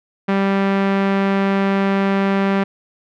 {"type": "tone with low-pass filter", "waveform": "sawtooth", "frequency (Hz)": 196, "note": "G3", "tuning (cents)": 0, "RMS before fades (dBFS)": -17, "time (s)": [0.28, 2.64], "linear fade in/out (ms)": 10, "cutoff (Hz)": 2200, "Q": 1.1, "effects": []}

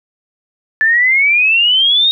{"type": "exponential sweep", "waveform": "sine", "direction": "up", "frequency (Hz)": [1739, 3769], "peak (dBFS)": -8, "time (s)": [0.81, 2.11], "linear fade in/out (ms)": 0, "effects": []}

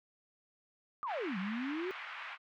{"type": "exponential two-way sweep", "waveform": "sine", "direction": "down then up", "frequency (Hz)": [1244.5, 180.8, 387.6], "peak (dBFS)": -35, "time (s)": [1.03, 1.91], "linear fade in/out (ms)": 0, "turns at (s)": 1.38}
{"type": "band-pass noise", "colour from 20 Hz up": "white", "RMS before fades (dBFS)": -45, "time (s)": [1.06, 2.38], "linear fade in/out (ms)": 50, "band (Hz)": [920, 2400], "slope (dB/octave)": 24}
{"effects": []}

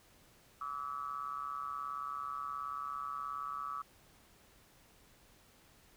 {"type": "ring-modulated tone", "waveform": "triangle", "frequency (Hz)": 69.3, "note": "C#2", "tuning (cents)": 0, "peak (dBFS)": -33, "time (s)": [0.61, 3.82], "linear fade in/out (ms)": 5, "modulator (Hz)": 1220, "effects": ["pink hiss -64 dBFS RMS until 5.96 s"]}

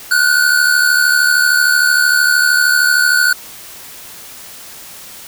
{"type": "tone pair together", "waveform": "square", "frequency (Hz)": [1442.9, 1516], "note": ["F#6", "F#6"], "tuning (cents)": [-44, 42], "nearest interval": "minor second", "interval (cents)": 86, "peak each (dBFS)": -13, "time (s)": [0.11, 3.33], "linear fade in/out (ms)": 5, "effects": ["white hiss -34 dBFS RMS until 5.27 s"]}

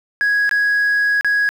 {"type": "tone with dropouts", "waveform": "sine", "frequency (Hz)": 1661.2, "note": "G#6", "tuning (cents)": 0, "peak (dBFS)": -11, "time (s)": [0.21, 1.49], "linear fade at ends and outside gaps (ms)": 0, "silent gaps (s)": [[0.493, 0.512], [1.21, 1.246]], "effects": ["tanh soft clip ceiling -12 dBFS", "7-bit"]}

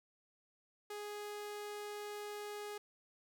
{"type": "tone", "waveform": "sawtooth", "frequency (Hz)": 415.3, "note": "G#4", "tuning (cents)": 0, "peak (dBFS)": -39, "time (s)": [0.9, 2.78], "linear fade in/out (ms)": 5, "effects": []}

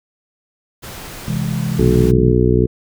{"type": "noise", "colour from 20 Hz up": "pink", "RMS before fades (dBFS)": -32, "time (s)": [0.82, 2.12], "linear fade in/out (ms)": 20}
{"type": "chord", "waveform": "sine", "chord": "C augmented", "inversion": "none", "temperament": "equal", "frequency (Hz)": [130.81, 164.81, 207.7], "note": ["C3", "E3", "G#3"], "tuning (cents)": [0, 0, 0], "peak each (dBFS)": [-21, -21, -23], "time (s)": [1.28, 2.32], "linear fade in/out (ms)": 2}
{"type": "harmonic tone", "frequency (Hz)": 61.74, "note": "B1", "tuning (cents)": 0, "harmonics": [1, 2, 3, 4, 5, 6, 7], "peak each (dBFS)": [-18, -16, -20, -20, -22, -17, -18], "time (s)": [1.78, 2.67], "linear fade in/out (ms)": 20}
{"effects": []}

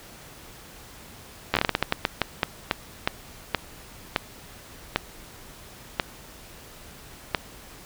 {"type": "slowing click train", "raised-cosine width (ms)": 0.3, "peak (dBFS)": -4, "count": 20, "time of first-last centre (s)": [1.54, 7.348], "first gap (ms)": 12, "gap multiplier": 1.3, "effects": ["pink hiss -46 dBFS RMS until 7.85 s"]}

